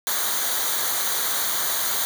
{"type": "noise with comb filter", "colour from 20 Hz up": "white", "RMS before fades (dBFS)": -24, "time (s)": [0.07, 2.05], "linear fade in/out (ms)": 0, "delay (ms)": 0.38, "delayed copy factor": -0.7, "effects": []}